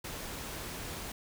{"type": "noise", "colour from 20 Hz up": "pink", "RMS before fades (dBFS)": -41, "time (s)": [0.04, 1.12], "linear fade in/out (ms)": 5, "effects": []}